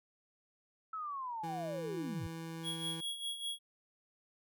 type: linear sweep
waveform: sine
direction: down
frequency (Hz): 1318.5 to 75.6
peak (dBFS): -38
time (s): 0.93-2.27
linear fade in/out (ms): 5
type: tone with pitch glide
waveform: 25% pulse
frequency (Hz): 164.81 to 163.77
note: E3 to E3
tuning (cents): 0 to -11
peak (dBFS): -38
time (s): 1.43-3.01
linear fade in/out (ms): 10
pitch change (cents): -11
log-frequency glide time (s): 1.55-2.87
type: tone with tremolo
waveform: square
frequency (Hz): 3322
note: G#7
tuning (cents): 0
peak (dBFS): -36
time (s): 2.63-3.59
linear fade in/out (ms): 50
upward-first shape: sine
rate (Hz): 5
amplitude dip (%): 65
effects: none